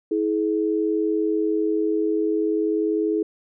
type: tone pair together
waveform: sine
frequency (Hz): 323.5 / 423.8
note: E4 / G#4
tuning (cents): -32 / +35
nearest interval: perfect fourth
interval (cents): 467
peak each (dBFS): -22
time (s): 0.11-3.23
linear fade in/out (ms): 5
effects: none